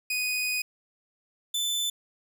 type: tone pair in turn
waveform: sawtooth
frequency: 2489 / 3520 Hz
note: D#7 / A7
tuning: 0 / 0 cents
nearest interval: tritone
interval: 600 cents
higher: second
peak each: -23 dBFS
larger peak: neither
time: 0.1-0.62 / 1.54-1.9 s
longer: first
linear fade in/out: 5 ms
effects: none